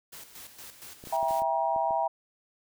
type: noise with tremolo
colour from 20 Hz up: white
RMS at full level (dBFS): -45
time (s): 0.12-1.43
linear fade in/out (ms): 10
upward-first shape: square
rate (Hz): 4.3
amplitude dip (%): 60
type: clicks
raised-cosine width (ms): 2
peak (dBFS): -32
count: 7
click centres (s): 1.039 / 1.072 / 1.229 / 1.309 / 1.42 / 1.762 / 1.908
type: chord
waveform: sine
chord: E diminished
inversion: none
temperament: just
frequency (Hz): 659.3 / 791.1 / 949.3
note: E5 / G5 / Bb5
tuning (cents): 0 / +16 / +31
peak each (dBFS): -29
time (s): 1.12-2.08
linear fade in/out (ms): 10
effects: none